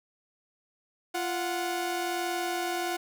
sawtooth tone pair together, 346.9 / 735.1 Hz, F4 / F#5, -12 / -11 cents, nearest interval octave + minor second, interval 1301 cents, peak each -28 / -28 dBFS, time 1.14-2.97 s, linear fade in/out 10 ms, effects none

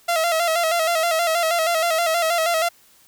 sawtooth tone with vibrato, 665 Hz, E5, 15 cents sharp, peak -14 dBFS, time 0.08-2.69 s, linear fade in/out 10 ms, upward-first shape square, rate 6.3 Hz, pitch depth 60 cents each way, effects white hiss -54 dBFS RMS until 3.07 s

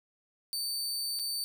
sawtooth tone with dropouts, 4568 Hz, D8, 49 cents flat, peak -29 dBFS, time 0.53-1.44 s, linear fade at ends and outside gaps 0 ms, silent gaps 1.191-1.196 s, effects none

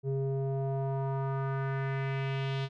square tone with low-pass filter sweep, 135.6 Hz, C#3, 38 cents flat, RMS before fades -32 dBFS, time 0.03-2.69 s, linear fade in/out 50 ms, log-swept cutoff 380 to 3700 Hz, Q 2.2, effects none

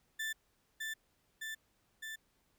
35% pulse tone with echo, 1767 Hz, A6, 7 cents sharp, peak -34 dBFS, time 0.19-0.33 s, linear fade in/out 10 ms, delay 610 ms, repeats 3, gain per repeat -2 dB, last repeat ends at 2.16 s, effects pink hiss -75 dBFS RMS until 2.58 s

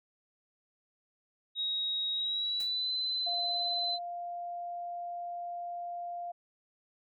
sine tone with pitch glide, 3792 to 4041 Hz, A#7 to B7, +29 to +39 cents, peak -30 dBFS, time 1.55-3.99 s, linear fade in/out 50 ms, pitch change +110 cents, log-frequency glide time 2.13-2.91 s
white noise with exponential decay, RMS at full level -43 dBFS, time 2.6-2.74 s, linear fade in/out 2 ms, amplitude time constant 30 ms
sine tone, 698 Hz, F5, 1 cent flat, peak -36 dBFS, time 3.26-6.32 s, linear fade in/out 10 ms
effects none

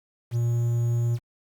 triangle tone with quantisation, 118.4 Hz, A#2, 27 cents sharp, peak -19 dBFS, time 0.31-1.19 s, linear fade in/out 50 ms, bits 8, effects Opus 48 kbps

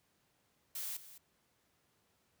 blue noise with echo, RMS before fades -41 dBFS, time 0.75-0.97 s, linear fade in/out 5 ms, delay 210 ms, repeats 1, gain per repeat -14 dB, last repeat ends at 1.18 s, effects pink hiss -75 dBFS RMS until 2.4 s + high-pass 80 Hz 12 dB/octave

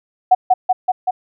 sine tone with echo, 741 Hz, F#5, 2 cents sharp, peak -5 dBFS, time 0.31-0.35 s, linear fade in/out 10 ms, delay 190 ms, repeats 4, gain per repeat -2 dB, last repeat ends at 1.11 s, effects none

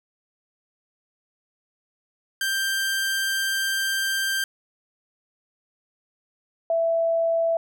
sawtooth / sine tone pair in turn, 1577 / 663 Hz, G6 / E5, +10 / +10 cents, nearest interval octave + minor third, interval 1500 cents, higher first, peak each -19 dBFS, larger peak neither, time 2.41-4.44 / 6.7-7.57 s, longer first, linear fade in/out 2 ms, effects none

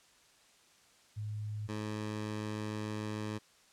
sine / 15% pulse tone pair in turn, 105.9 / 106.76 Hz, G#2 / G#2, +34 / +48 cents, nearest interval unison, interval 14 cents, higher second, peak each -36 / -30 dBFS, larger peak second, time 1.16-1.68 / 1.68-3.39 s, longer second, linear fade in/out 20 ms, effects white hiss -64 dBFS RMS until 3.72 s + low-pass 8000 Hz 12 dB/octave

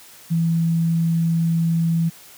sine tone, 165.7 Hz, E3, 9 cents sharp, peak -16 dBFS, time 0.3-2.1 s, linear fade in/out 20 ms, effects white hiss -45 dBFS RMS until 2.37 s + high-pass 60 Hz 12 dB/octave

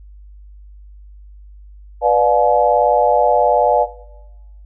sine chord, B diminished seventh, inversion none, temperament just, 493.9 / 592.7 / 711.2 / 853.4 Hz, B4 / D5 / F5 / Ab5, 0 / +16 / +31 / +47 cents, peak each -16 dBFS, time 2.01-3.87 s, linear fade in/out 50 ms, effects noise-tail reverb RT60 1.0 s tail -17 dB re dry + added 50 Hz sine -37 dBFS peak until 4.65 s

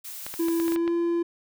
blue noise, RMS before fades -38 dBFS, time 0.04-0.76 s, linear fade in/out 10 ms
clicks, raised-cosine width 0.3 ms, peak -19 dBFS, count 8, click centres 0.265 / 0.34 / 0.484 / 0.6 / 0.681 / 0.721 / 0.761 / 0.878 s
triangle tone with pitch glide, 333.6 to 340.8 Hz, E4 to F4, +21 to -42 cents, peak -20 dBFS, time 0.39-1.23 s, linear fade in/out 10 ms, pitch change +37 cents, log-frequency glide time 0.7-0.93 s
effects none

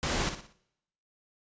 pink noise with echo, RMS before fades -30 dBFS, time 0.03-0.29 s, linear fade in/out 0 ms, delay 59 ms, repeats 4, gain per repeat -8 dB, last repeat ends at 0.526 s, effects noise-tail reverb RT60 0.8 s tail -22 dB re dry + resampled to 16000 Hz

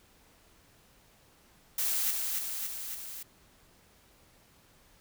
blue noise with echo, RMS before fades -30 dBFS, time 1.78-2.11 s, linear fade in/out 5 ms, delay 280 ms, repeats 4, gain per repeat -3 dB, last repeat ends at 3.23 s, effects pink hiss -62 dBFS RMS until 5 s

